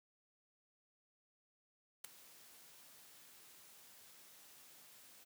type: noise with ADSR envelope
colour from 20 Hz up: white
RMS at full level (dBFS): -42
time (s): 2.04-5.25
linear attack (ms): 7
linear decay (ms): 4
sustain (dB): -19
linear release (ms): 21
effects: high-pass 100 Hz 12 dB/octave